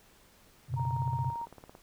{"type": "chord", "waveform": "sine", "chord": "F# suspended fourth", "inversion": "none", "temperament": "equal", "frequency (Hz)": [92.5, 123.47, 138.59], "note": ["F#2", "B2", "C#3"], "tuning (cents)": [0, 0, 0], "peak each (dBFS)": [-38, -32, -35], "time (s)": [0.68, 1.34], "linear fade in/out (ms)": 50}
{"type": "click train", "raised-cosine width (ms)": 1, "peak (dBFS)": -34, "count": 19, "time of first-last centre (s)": [0.74, 1.751], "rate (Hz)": 17.8}
{"type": "tone", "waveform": "sine", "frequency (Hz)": 932.3, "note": "A#5", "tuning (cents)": 0, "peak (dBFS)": -34, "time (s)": [0.76, 1.46], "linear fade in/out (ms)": 20}
{"effects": ["pink hiss -61 dBFS RMS until 1.82 s"]}